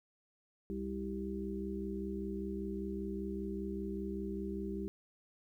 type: harmonic tone with a mistuned harmonic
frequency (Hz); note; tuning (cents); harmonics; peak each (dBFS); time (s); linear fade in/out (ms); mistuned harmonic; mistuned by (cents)
65.1; C2; -8; 1 / 3 / 5 / 6; -45 / -40 / -43 / -42; 0.7-4.88; 0; 3; +22
effects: 12-bit